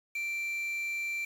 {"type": "tone with quantisation", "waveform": "triangle", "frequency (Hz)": 2350, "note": "D7", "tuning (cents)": 1, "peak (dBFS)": -30, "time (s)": [0.15, 1.25], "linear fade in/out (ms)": 5, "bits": 8, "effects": []}